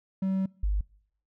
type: tone pair in turn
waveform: triangle / sine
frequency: 191 / 50.43 Hz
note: G3 / G1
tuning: -45 / +50 cents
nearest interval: octave + major seventh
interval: 2305 cents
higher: first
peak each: -23 dBFS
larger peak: neither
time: 0.22-0.46 / 0.63-0.81 s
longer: first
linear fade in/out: 5 ms
effects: noise-tail reverb RT60 0.7 s tail -25 dB re dry